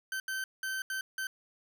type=tone bursts at uneven times; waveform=40% pulse; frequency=1544 Hz; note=G6; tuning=27 cents flat; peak=-32 dBFS; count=5; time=0.12-0.2 / 0.28-0.44 / 0.63-0.82 / 0.9-1.01 / 1.18-1.27 s; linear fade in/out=2 ms; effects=none